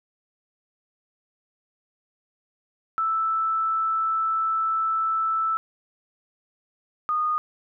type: tone pair in turn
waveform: sine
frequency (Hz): 1318.5 / 1231.3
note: E6 / D#6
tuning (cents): 0 / -18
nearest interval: minor second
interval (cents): 118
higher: first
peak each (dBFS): -21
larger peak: neither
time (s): 2.98-5.57 / 7.09-7.38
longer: first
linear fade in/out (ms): 0
effects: none